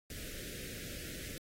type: band-stop noise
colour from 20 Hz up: pink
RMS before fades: -45 dBFS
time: 0.1-1.38 s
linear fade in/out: 2 ms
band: 580 to 1500 Hz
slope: 48 dB/octave
effects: AAC 48 kbps